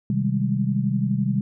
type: chord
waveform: sine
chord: Ab major seventh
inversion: first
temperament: equal with one note detuned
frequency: 129.83 / 155.56 / 196 / 207.7 Hz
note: C3 / Eb3 / G3 / Ab3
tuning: -13 / 0 / 0 / 0 cents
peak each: -24 / -28 / -23 / -28 dBFS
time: 0.1-1.41 s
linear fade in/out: 2 ms
effects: none